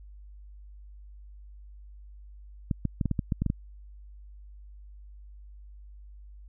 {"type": "clicks", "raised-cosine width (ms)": 5, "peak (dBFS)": -14, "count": 10, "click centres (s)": [2.712, 2.853, 3.012, 3.057, 3.113, 3.192, 3.322, 3.42, 3.463, 3.501], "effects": ["added 50 Hz sine -45 dBFS peak until 6.48 s"]}